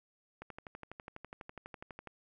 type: click train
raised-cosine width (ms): 0.5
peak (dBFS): -30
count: 21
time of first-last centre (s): 0.42-2.073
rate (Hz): 12.1
effects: none